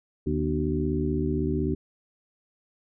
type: harmonic tone with a mistuned harmonic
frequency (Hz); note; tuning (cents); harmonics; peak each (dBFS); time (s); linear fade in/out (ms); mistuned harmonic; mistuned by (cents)
75.9; D#2; -42; 1 / 2 / 3 / 4 / 5; -30 / -30 / -30 / -30 / -30; 0.26-1.75; 10; 3; +110
effects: none